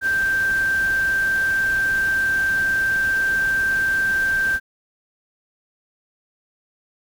sine tone in noise, 1568 Hz, G6, in tune, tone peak -17 dBFS, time 0.01-4.6 s, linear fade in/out 50 ms, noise pink, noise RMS -35 dBFS, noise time 0.01-4.6 s, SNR +15 dB, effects none

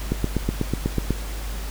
click train, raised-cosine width 3 ms, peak -8 dBFS, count 9, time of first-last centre 0.12-1.106 s, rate 8.11 Hz, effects added 50 Hz sine -28 dBFS peak until 1.7 s + pink hiss -37 dBFS RMS until 1.7 s

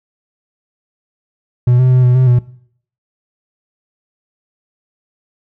triangle tone with pitch steps, 123.1 / 127.9 / 127.1 / 124.2 / 128.9 / 122.7 Hz, B2 / C3 / C3 / B2 / C3 / B2, -5 / -39 / -50 / +10 / -26 / -11 cents, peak -5 dBFS, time 1.67-2.39 s, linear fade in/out 5 ms, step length 120 ms, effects noise-tail reverb RT60 0.6 s tail -19 dB re dry

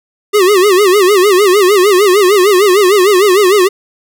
square tone with vibrato, 389.2 Hz, G4, 12 cents flat, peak -6 dBFS, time 0.33-3.69 s, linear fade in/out 20 ms, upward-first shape sine, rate 6.6 Hz, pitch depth 150 cents each way, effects none

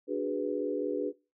sine chord, G# half-diminished seventh, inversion second, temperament equal, 293.7 / 370 / 415.3 / 493.9 Hz, D4 / F#4 / G#4 / B4, 0 / 0 / 0 / 0 cents, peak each -34 / -36 / -34 / -34 dBFS, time 0.07-1.13 s, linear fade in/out 50 ms, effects noise-tail reverb RT60 0.3 s tail -22 dB re dry

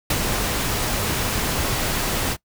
pink noise with ADSR envelope, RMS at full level -19 dBFS, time 0.1-2.37 s, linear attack 4 ms, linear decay 43 ms, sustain -4 dB, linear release 52 ms, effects noise-tail reverb RT60 0.1 s tail -21 dB re dry

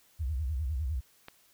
sine tone with vibrato, 70.5 Hz, C#2, 30 cents sharp, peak -29 dBFS, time 0.19-1.01 s, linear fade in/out 20 ms, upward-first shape sine, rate 9.9 Hz, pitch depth 280 cents each way
click, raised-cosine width 0.3 ms, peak -27 dBFS, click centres 1.284 s
effects white hiss -64 dBFS RMS until 1.53 s

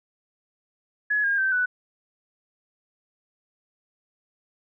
sine tone with pitch steps, 1691 / 1620.2 / 1552.4 / 1487.5 Hz, G#6 / G#6 / G6 / F#6, +31 / -43 / -17 / +9 cents, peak -20 dBFS, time 1.1-1.66 s, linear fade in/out 10 ms, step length 140 ms, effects none

